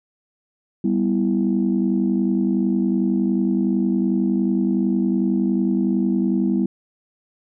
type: chord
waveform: sine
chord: E minor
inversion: first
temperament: equal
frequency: 196 / 246.9 / 329.6 Hz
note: G3 / B3 / E4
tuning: 0 / 0 / 0 cents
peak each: -19 / -21 / -22 dBFS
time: 0.84-6.66 s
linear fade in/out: 5 ms
effects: tanh soft clip ceiling -9 dBFS